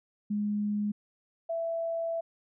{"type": "tone pair in turn", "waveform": "sine", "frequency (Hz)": [207.7, 664.2], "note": ["G#3", "E5"], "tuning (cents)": [0, 13], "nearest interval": "octave + minor sixth", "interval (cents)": 2013, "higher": "second", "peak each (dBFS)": [-27, -29], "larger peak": "first", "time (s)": [[0.3, 0.92], [1.49, 2.21]], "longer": "second", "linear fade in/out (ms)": 10, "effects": []}